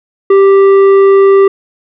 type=tone with tanh clipping; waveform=triangle; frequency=392 Hz; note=G4; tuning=in tune; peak=-4 dBFS; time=0.3-1.48 s; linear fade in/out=5 ms; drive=13 dB; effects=none